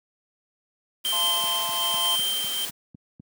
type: noise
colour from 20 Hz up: white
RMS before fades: -33 dBFS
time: 1.04-2.71 s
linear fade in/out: 20 ms
type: tone with tremolo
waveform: square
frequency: 3136 Hz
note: G7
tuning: in tune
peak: -22 dBFS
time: 1.05-2.65 s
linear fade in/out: 0 ms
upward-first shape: triangle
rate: 1.2 Hz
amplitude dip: 55%
type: chord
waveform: square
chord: F major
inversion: none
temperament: equal with one note detuned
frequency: 680.5 / 880 / 1046.5 Hz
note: F5 / A5 / C6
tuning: -45 / 0 / 0 cents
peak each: -38 / -36 / -32 dBFS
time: 1.12-2.16 s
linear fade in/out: 10 ms
type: click train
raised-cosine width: 5 ms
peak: -25 dBFS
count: 8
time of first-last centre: 1.44-3.199 s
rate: 3.98 Hz
effects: high-pass 200 Hz 12 dB/octave